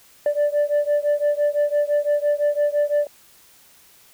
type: beating tone pair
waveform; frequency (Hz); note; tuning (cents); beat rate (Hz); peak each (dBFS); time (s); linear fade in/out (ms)
sine; 584 / 589.9; D5 / D5; -10 / +8; 5.9; -18 / -19; 0.26-3.07; 2
effects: tanh soft clip ceiling -14 dBFS + white hiss -52 dBFS RMS until 4.13 s